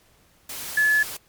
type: tone in noise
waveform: sine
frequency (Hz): 1716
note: A6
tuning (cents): -44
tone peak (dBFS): -16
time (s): 0.77-1.03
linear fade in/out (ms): 5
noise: white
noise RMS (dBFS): -34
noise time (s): 0.49-1.17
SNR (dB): +15
effects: pink hiss -59 dBFS RMS until 1.28 s + MP3 96 kbps